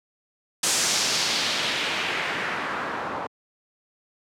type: noise with low-pass filter sweep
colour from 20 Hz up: white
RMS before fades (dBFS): -26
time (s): 0.63-3.27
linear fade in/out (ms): 5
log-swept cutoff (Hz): 7900 to 1000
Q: 1.5
effects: high-pass 150 Hz 12 dB/octave